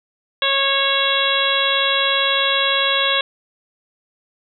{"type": "harmonic tone with a mistuned harmonic", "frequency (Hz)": 549, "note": "C#5", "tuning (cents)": -17, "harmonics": [1, 2, 3, 4, 5, 6, 7], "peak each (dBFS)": [-24, -23, -23, -26, -24, -20, -23], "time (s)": [0.42, 3.21], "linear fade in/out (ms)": 2, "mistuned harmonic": 6, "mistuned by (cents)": 32, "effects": []}